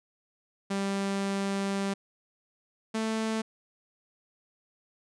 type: tone pair in turn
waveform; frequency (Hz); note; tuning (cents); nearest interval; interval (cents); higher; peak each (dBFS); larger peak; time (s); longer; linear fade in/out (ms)
sawtooth; 197 / 221.1; G3 / A3; +9 / +9; major second; 200; second; -24; neither; 0.7-1.94 / 2.94-3.42; first; 10
effects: resampled to 22050 Hz